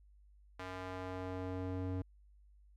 square tone with band-pass filter sweep, 92.5 Hz, F#2, in tune, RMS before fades -41 dBFS, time 0.59-2.02 s, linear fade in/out 5 ms, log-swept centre 1400 to 230 Hz, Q 0.7, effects added 50 Hz sine -60 dBFS peak until 2.76 s

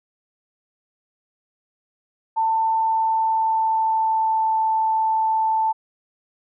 sine tone with pitch glide, 892 to 882.8 Hz, A5 to A5, +23 to +5 cents, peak -17 dBFS, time 2.36-5.73 s, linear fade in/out 20 ms, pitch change -18 cents, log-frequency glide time 2.77-4.62 s, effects none

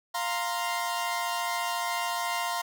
sawtooth chord, F suspended fourth, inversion none, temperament equal, 698.5 / 932.3 / 1046.5 Hz, F5 / Bb5 / C6, 0 / 0 / 0 cents, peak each -29 dBFS, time 0.14-2.62 s, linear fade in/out 10 ms, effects none

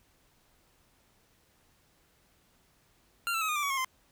25% pulse tone with pitch steps, 1386 / 1330.3 / 1276.9 / 1225.5 / 1176.3 / 1129 / 1083.7 / 1040.1 Hz, F6 / E6 / D#6 / D#6 / D6 / C#6 / C#6 / C6, -14 / +15 / +44 / -27 / +2 / +31 / -40 / -11 cents, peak -25 dBFS, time 3.27-3.846 s, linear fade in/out 0 ms, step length 72 ms, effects pink hiss -67 dBFS RMS until 4.11 s

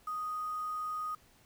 sine tone with quantisation, 1244.5 Hz, D#6, in tune, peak -34 dBFS, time 0.07-1.15 s, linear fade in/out 5 ms, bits 9, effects pink hiss -64 dBFS RMS until 1.45 s

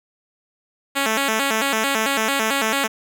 5% pulse tone with vibrato, 246.9 Hz, B3, in tune, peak -7 dBFS, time 0.95-2.88 s, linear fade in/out 20 ms, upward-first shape square, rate 4.5 Hz, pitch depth 200 cents each way, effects none

